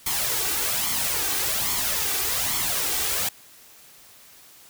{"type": "noise with flanger", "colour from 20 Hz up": "white", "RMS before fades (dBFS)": -25, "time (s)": [0.06, 3.29], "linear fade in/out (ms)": 5, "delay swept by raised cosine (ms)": [0.91, 2.61], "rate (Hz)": 1.2, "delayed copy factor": 0.6, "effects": ["white hiss -50 dBFS RMS until 4.69 s"]}